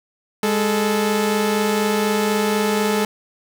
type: tone pair together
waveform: sawtooth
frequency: 205.8 / 435.7 Hz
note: G#3 / A4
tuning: -16 / -17 cents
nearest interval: octave + minor second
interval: 1299 cents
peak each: -16 dBFS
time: 0.43-3.05 s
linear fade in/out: 2 ms
effects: none